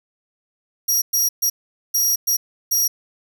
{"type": "tone bursts at uneven times", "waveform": "25% pulse", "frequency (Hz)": 5690, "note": "F8", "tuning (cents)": 31, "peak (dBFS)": -11, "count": 6, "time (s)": [[0.88, 1.02], [1.13, 1.29], [1.42, 1.5], [1.94, 2.16], [2.27, 2.37], [2.71, 2.88]], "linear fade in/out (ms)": 10, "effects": []}